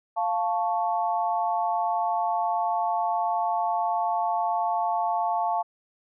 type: chord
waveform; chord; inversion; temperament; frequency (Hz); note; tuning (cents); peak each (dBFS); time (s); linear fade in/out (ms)
sine; F augmented; none; equal; 698.5 / 880 / 1108.7; F5 / A5 / C#6; 0 / 0 / 0; -26 / -26 / -32; 0.16-5.63; 20
effects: none